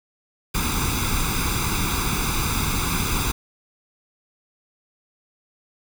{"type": "noise with comb filter", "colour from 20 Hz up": "pink", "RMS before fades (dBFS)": -23, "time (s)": [0.54, 3.32], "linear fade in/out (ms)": 10, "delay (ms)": 0.82, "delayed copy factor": 0.8, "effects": []}